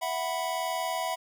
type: chord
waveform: square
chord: E suspended second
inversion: none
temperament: equal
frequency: 659.3 / 740 / 987.8 Hz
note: E5 / F#5 / B5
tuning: 0 / 0 / 0 cents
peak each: -34 dBFS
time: 0.01-1.16 s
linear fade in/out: 20 ms
effects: none